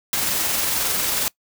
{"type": "noise with amplitude modulation", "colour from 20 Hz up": "white", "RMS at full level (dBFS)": -21, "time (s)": [0.13, 1.28], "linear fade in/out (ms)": 0, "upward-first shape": "sine", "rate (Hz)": 22.2, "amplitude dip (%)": 25, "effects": ["noise-tail reverb RT60 0.1 s tail -22 dB re dry"]}